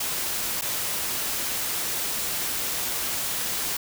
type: noise with dropouts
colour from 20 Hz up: white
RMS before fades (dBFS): -28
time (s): 0-3.77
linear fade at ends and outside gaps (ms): 5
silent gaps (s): 0.612-0.619
effects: none